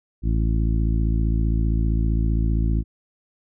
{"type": "harmonic tone", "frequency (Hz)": 55.3, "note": "A1", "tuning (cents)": 9, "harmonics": [1, 2, 3, 4, 5, 6], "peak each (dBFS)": [-19, -25, -29, -31, -33, -35], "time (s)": [0.22, 2.84], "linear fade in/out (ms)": 50, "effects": []}